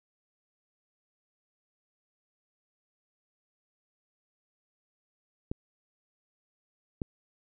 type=clicks; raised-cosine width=3 ms; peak=-19 dBFS; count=2; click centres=5.515 / 7.018 s; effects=none